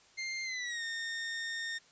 sawtooth tone with pitch glide, 2104 to 1831.6 Hz, C7 to A#6, +9 to -31 cents, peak -32 dBFS, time 0.17-1.79 s, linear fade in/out 20 ms, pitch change -240 cents, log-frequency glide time 0.43-0.83 s, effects white hiss -62 dBFS RMS until 1.91 s + resampled to 16000 Hz

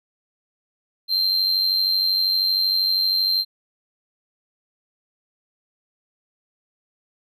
triangle tone with amplitude modulation, 4147 Hz, C8, 16 cents flat, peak -14 dBFS, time 1.08-3.45 s, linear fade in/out 50 ms, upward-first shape sine, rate 92.8 Hz, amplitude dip 55%, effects none

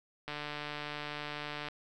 click train, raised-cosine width 0.3 ms, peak -23 dBFS, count 209, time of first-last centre 0.28-1.685 s, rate 148 Hz, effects none

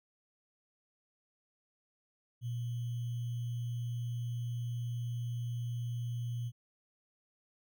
sine tone with sample-and-hold, 119.5 Hz, A#2, 43 cents sharp, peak -34 dBFS, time 2.41-6.52 s, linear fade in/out 50 ms, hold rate 3150 Hz, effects none

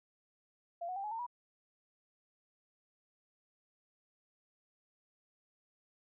sine tone with pitch steps, 686 / 735.2 / 788 / 844.6 / 905.2 / 970.2 Hz, F5 / F#5 / G5 / G#5 / A5 / B5, -31 / -11 / +9 / +29 / +49 / -31 cents, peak -37 dBFS, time 0.81-1.266 s, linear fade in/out 10 ms, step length 76 ms, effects none

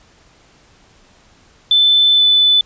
sine tone with pitch glide, 3520 to 3498 Hz, A7 to A7, 0 to -11 cents, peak -8 dBFS, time 1.71-2.61 s, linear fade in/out 2 ms, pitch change -11 cents, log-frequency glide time 2.16-2.22 s, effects pink hiss -50 dBFS RMS until 2.65 s + resampled to 16000 Hz

